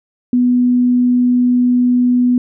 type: tone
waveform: sine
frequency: 246.9 Hz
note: B3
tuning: in tune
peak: -9 dBFS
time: 0.33-2.38 s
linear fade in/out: 2 ms
effects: none